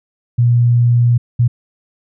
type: tone bursts at uneven times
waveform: sine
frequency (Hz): 120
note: B2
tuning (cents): -49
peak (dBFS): -8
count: 2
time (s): 0.38-1.18 / 1.39-1.48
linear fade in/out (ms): 10
effects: none